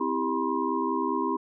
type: tone cluster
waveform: sine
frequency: 259 / 326.8 / 396.4 / 970 / 1055 Hz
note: C4 / E4 / G4 / B5 / C6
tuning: -17 / -15 / +19 / -31 / +14 cents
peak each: -31 dBFS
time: 0-1.37 s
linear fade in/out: 10 ms
effects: none